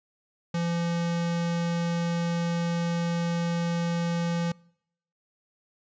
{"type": "tone", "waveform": "square", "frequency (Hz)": 170.3, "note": "F3", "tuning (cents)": -43, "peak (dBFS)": -26, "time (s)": [0.54, 4.52], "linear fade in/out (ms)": 5, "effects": ["noise-tail reverb RT60 0.7 s tail -25 dB re dry", "resampled to 16000 Hz"]}